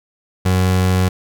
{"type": "tone", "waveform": "30% pulse", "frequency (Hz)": 92.5, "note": "F#2", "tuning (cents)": 0, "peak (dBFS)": -10, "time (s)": [0.45, 1.09], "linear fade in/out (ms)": 10, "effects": []}